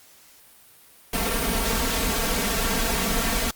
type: noise with comb filter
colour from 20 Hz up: pink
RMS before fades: -24 dBFS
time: 1.13-3.51 s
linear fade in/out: 5 ms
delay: 4.4 ms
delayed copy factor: +1
effects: white hiss -52 dBFS RMS until 3.55 s + Opus 48 kbps